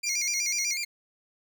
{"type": "tone with vibrato", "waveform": "20% pulse", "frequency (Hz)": 2265, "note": "C#7", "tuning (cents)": 37, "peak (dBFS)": -24, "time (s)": [0.03, 0.85], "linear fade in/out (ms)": 10, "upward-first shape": "square", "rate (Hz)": 8.1, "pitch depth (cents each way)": 88}
{"type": "tone with tremolo", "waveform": "sine", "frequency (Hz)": 5800, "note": "F#8", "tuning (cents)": -35, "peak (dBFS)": -27, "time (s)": [0.06, 0.74], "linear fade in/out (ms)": 10, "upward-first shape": "sine", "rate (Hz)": 9.8, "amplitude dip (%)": 25}
{"effects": []}